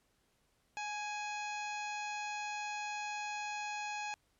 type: harmonic tone with a mistuned harmonic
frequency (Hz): 838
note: G#5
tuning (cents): +15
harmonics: 1 / 2 / 3 / 4 / 5 / 6 / 7 / 8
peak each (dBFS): -40 / -47 / -43 / -55 / -53 / -57 / -59 / -51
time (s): 0.77-4.14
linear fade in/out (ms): 0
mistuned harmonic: 2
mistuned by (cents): -23
effects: pink hiss -75 dBFS RMS until 4.39 s + low-pass 12000 Hz 12 dB/octave